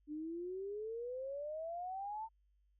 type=exponential sweep; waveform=sine; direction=up; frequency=293.7 to 906 Hz; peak=-40 dBFS; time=0.07-2.29 s; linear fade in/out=50 ms; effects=added 50 Hz sine -70 dBFS peak until 2.79 s